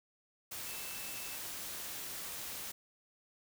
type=tone in noise; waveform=sine; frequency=2643 Hz; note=E7; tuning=4 cents sharp; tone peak=-51 dBFS; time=0.66-1.37 s; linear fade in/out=10 ms; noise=white; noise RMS=-43 dBFS; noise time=0.51-2.72 s; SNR=-11 dB; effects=none